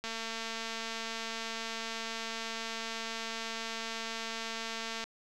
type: click train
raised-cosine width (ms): 0.2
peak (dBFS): -21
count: 1131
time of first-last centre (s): 0.04-5.04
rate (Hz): 226
effects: none